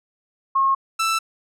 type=tone pair in turn; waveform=sine / sawtooth; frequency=1082 / 1325.9 Hz; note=C#6 / E6; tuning=-42 / +10 cents; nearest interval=major third; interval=352 cents; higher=second; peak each=-15 dBFS; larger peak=neither; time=0.55-0.75 / 0.99-1.19 s; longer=neither; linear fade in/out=10 ms; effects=low-pass 11000 Hz 12 dB/octave